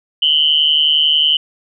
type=tone with amplitude modulation; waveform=sine; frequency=3026 Hz; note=F#7; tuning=38 cents sharp; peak=-6 dBFS; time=0.22-1.37 s; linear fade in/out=5 ms; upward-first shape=sine; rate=151 Hz; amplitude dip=90%; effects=none